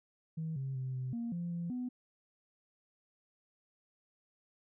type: tone with pitch steps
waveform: sine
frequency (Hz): 160.3 / 134.5 / 130.2 / 128.4 / 234 / 172.6 / 171.1 / 248.9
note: E3 / C3 / C3 / C3 / A#3 / F3 / F3 / B3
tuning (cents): -48 / +48 / -8 / -32 / +7 / -20 / -35 / +14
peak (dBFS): -34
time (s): 0.37-1.89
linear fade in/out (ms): 10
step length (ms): 190
effects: tanh soft clip ceiling -31 dBFS